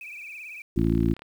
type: tone with vibrato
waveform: sine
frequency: 2448 Hz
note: D#7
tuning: 29 cents flat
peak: -37 dBFS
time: 0.01-0.62 s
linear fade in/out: 2 ms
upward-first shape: triangle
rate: 18 Hz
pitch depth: 120 cents each way
type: harmonic tone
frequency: 56.1 Hz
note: A1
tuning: 34 cents sharp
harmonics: 1 / 2 / 3 / 4 / 5 / 6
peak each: -27 / -27 / -27 / -27 / -27 / -27 dBFS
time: 0.76-1.14 s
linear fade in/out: 10 ms
type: click train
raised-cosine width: 0.3 ms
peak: -29 dBFS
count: 17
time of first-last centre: 0.79-1.22 s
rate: 37.2 Hz
effects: 9-bit